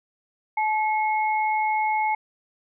sine tone pair together, 861.6 / 2174 Hz, A5 / C#7, -37 / -34 cents, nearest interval octave + major third, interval 1603 cents, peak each -21 / -28 dBFS, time 0.57-2.15 s, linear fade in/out 5 ms, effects none

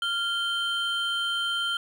triangle tone pair together, 1396.9 / 3122 Hz, F6 / G7, 0 / -8 cents, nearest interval octave + major second, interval 1392 cents, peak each -27 / -26 dBFS, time 0.02-1.77 s, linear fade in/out 2 ms, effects none

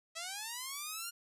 5% pulse linear sweep, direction up, 640 to 1421 Hz, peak -28 dBFS, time 0.15-1.11 s, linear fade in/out 20 ms, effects resampled to 32000 Hz

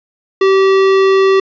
sine tone with hard clipping, 386 Hz, G4, 27 cents flat, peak -9 dBFS, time 0.41-1.4 s, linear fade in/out 5 ms, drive 16 dB, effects resampled to 16000 Hz

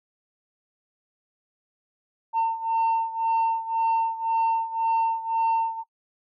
sine beating tone pair, 905 / 906.9 Hz, A5 / A#5, +48 / -48 cents, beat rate 1.9 Hz, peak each -21 / -24 dBFS, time 2.33-5.84 s, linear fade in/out 50 ms, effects noise-tail reverb RT60 0.1 s tail -23 dB re dry + tanh soft clip ceiling -18 dBFS

